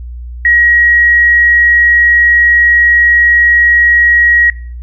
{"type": "tone", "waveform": "sine", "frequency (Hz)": 1900, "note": "A#6", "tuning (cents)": 33, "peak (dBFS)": -5, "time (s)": [0.45, 4.5], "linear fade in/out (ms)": 2, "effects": ["noise-tail reverb RT60 0.5 s tail -21 dB re dry", "added 60 Hz sine -22 dBFS peak until 4.82 s"]}